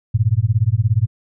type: tone with tremolo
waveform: sine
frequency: 110 Hz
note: A2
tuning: in tune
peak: -9 dBFS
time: 0.14-1.07 s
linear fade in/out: 10 ms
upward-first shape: sine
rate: 17 Hz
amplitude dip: 100%
effects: none